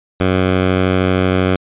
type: tone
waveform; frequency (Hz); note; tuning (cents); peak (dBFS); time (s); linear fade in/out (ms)
10% pulse; 92.9; F#2; +7; -4; 0.2-1.56; 5
effects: resampled to 8000 Hz